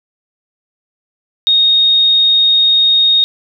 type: tone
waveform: sine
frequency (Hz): 3721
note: A#7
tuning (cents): -4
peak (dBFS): -7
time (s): 1.47-3.24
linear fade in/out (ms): 0
effects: none